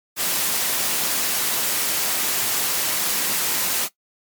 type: high-pass noise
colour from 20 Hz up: white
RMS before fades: -22 dBFS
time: 0.16-3.89 s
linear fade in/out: 50 ms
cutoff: 140 Hz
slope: 12 dB/octave
effects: noise-tail reverb RT60 0.1 s tail -17 dB re dry + MP3 96 kbps